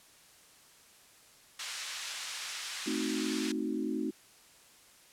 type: band-pass noise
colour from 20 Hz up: white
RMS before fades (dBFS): -40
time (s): 1.59-3.52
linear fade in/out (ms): 5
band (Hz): 1300 to 6000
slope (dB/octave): 12
type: chord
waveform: sine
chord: A diminished seventh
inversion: none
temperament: equal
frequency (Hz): 220 / 261.6 / 311.1 / 370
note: A3 / C4 / Eb4 / Gb4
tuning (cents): 0 / 0 / 0 / 0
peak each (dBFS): -37 / -36 / -35 / -39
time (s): 2.86-4.11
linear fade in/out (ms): 10
effects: white hiss -59 dBFS RMS until 5.12 s + low-pass 11000 Hz 12 dB/octave